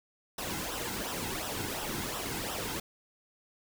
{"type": "noise with flanger", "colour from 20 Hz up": "pink", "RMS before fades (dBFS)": -36, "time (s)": [0.38, 2.8], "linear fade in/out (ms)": 5, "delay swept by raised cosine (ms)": [0.44, 1.74], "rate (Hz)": 2.8, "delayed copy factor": -0.65, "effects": []}